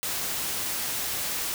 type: noise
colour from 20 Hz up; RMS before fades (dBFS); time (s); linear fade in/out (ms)
white; -30; 0.03-1.54; 0
effects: none